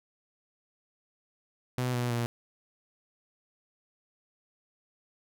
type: tone with pitch steps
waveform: sawtooth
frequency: 125.5 / 122.07 / 118.73 Hz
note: B2 / B2 / A#2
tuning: +28 / -20 / +32 cents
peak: -24 dBFS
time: 1.78-2.26 s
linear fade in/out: 0 ms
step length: 160 ms
effects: none